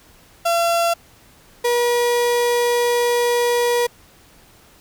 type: tone pair in turn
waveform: 35% pulse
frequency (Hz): 680 / 480.8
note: F5 / B4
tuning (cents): -46 / -46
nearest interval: tritone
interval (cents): 600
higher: first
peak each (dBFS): -14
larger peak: neither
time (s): 0.45-0.94 / 1.64-3.87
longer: second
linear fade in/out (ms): 10
effects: pink hiss -50 dBFS RMS until 4.8 s